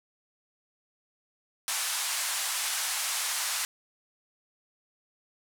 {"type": "band-pass noise", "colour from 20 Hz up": "white", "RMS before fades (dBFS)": -31, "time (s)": [1.68, 3.65], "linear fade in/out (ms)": 0, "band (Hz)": [780, 11000], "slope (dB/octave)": 24, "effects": []}